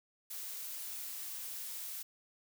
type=noise; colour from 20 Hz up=blue; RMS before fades=-43 dBFS; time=0.3-2.03 s; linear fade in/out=10 ms; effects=none